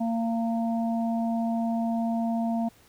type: harmonic tone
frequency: 229.2 Hz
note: A#3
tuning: 29 cents flat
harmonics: 1 / 3 / 4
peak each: -25 / -31 / -40 dBFS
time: 0-2.69 s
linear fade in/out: 10 ms
effects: pink hiss -58 dBFS RMS until 2.88 s